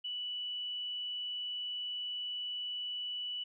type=tone; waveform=sine; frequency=2960 Hz; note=F#7; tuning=in tune; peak=-36 dBFS; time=0.04-3.44 s; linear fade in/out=10 ms; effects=none